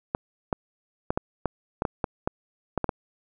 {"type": "clicks", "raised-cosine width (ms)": 1, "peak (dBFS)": -10, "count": 12, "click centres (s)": [0.149, 0.528, 1.105, 1.175, 1.457, 1.821, 1.852, 2.042, 2.275, 2.777, 2.843, 2.892], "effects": []}